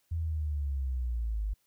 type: linear sweep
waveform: sine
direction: down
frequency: 83.9 to 49.31 Hz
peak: -29 dBFS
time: 0.11-1.54 s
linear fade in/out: 10 ms
effects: white hiss -73 dBFS RMS until 1.66 s